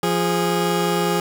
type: tone pair together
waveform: 20% pulse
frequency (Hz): 174 / 413.4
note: F3 / G#4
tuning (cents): -6 / -8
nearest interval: octave + minor third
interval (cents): 1498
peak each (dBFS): -16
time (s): 0.03-1.2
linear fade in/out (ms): 2
effects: none